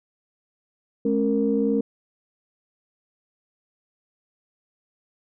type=tone cluster; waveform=sine; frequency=211.7 / 272.9 / 462.5 Hz; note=G#3 / C#4 / A#4; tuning=+33 / -27 / -14 cents; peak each=-23 dBFS; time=1.05-1.81 s; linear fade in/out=5 ms; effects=tanh soft clip ceiling -9 dBFS